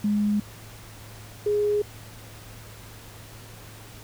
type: tone pair in turn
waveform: sine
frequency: 207.7 / 415.4 Hz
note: G#3 / G#4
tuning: 0 / 0 cents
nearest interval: octave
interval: 1200 cents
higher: second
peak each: -20 dBFS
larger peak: neither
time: 0.04-0.4 / 1.46-1.82 s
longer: neither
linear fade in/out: 5 ms
effects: added 108 Hz sine -45 dBFS peak until 4.03 s + pink hiss -46 dBFS RMS until 4.03 s

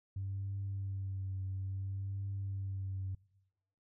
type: tone with vibrato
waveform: sine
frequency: 96.9 Hz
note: G2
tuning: 20 cents flat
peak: -35 dBFS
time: 0.16-3.15 s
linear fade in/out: 5 ms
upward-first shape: triangle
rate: 0.59 Hz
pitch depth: 35 cents each way
effects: noise-tail reverb RT60 1.0 s tail -24 dB re dry + tanh soft clip ceiling -32 dBFS

